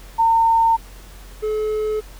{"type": "tone pair in turn", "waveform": ["sine", "triangle"], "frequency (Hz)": [910, 429.5], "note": ["A#5", "A4"], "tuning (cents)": [-42, -42], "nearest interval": "octave + minor second", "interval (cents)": 1300, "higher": "first", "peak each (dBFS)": [-12, -17], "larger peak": "first", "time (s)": [[0.18, 0.77], [1.42, 2.01]], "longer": "neither", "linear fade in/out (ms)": 20, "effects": ["added 45 Hz sine -38 dBFS peak until 2.19 s", "pink hiss -45 dBFS RMS until 2.19 s"]}